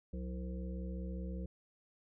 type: harmonic tone with a mistuned harmonic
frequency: 65.41 Hz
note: C2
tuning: in tune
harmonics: 1 / 3 / 5 / 7 / 8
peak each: -40 / -43 / -52 / -53 / -53 dBFS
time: 0.13-1.46 s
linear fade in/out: 5 ms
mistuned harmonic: 3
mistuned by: -140 cents
effects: none